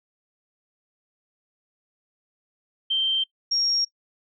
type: tone pair in turn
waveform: sine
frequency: 3136 / 5575 Hz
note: G7 / F8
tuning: 0 / -4 cents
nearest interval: minor seventh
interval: 996 cents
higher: second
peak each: -20 dBFS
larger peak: neither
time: 2.9-3.24 / 3.51-3.85 s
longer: neither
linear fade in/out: 10 ms
effects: noise-tail reverb RT60 0.1 s tail -22 dB re dry